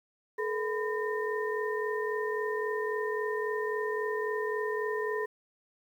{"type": "tone cluster", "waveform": "sine", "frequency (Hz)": [428.5, 472.2, 1005, 1826], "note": ["A4", "A#4", "B5", "A#6"], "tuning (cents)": [-46, 22, 30, -36], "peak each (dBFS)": [-31, -39, -37, -37], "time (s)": [0.38, 5.26], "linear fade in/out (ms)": 10, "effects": ["10-bit"]}